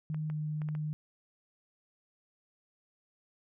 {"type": "tone with pitch glide", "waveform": "sine", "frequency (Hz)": [154.4, 152.36], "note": ["D#3", "D#3"], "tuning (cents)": [-13, -36], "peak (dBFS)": -32, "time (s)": [0.1, 0.93], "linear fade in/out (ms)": 0, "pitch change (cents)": -23, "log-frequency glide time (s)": [0.29, 0.34]}
{"type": "clicks", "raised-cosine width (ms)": 0.5, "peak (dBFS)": -33, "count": 5, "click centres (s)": [0.145, 0.3, 0.618, 0.688, 0.751]}
{"effects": []}